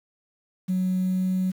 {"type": "tone with pitch glide", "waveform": "sine", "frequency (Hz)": [185, 186.07], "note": ["F#3", "F#3"], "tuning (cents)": [0, 10], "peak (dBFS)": -20, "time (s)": [0.68, 1.52], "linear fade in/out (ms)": 20, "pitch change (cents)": 10, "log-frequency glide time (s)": [0.99, 1.33], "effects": ["tanh soft clip ceiling -18 dBFS", "8-bit"]}